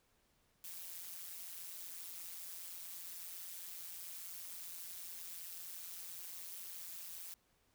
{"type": "noise with amplitude modulation", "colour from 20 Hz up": "blue", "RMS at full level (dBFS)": -45, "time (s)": [0.64, 7.34], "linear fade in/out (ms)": 2, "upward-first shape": "sine", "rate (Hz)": 175, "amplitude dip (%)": 80, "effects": ["pink hiss -75 dBFS RMS until 7.74 s"]}